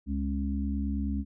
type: harmonic tone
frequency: 69.3 Hz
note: C#2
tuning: in tune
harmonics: 1 / 3 / 4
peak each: -30 / -32 / -35 dBFS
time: 0.06-1.25 s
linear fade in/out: 50 ms
effects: none